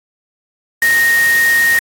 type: tone in noise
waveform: sine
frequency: 1860 Hz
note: A#6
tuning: 4 cents flat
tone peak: -9 dBFS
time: 0.82-1.79 s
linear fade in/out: 2 ms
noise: white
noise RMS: -21 dBFS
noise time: 0.82-1.79 s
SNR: +9 dB
effects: AAC 64 kbps